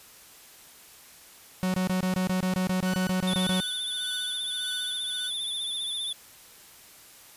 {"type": "tone bursts", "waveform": "45% pulse", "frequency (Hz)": 185, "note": "F#3", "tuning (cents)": 0, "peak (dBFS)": -24, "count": 15, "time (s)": [1.63, 3.602], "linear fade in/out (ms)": 0, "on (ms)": 110, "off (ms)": 23}
{"type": "tone with tremolo", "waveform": "sawtooth", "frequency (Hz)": 1488, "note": "F#6", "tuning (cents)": 9, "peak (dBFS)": -31, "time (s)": [2.82, 5.31], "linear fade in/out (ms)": 50, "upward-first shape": "triangle", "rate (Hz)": 1.7, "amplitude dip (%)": 85}
{"type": "tone with vibrato", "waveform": "square", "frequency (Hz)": 3520, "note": "A7", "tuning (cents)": 0, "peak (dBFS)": -30, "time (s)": [3.27, 6.13], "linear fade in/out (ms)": 5, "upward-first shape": "sine", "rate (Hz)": 15, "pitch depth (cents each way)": 47}
{"effects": ["white hiss -51 dBFS RMS until 7.36 s", "resampled to 32000 Hz"]}